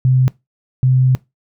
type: tone pair in turn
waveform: sine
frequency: 129.1 / 129.1 Hz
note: C3 / C3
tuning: -23 / -23 cents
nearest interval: unison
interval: 0 cents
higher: neither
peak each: -9 dBFS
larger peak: neither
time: 0.05-0.28 / 0.83-1.15 s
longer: second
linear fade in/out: 0 ms
effects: noise-tail reverb RT60 0.2 s tail -21 dB re dry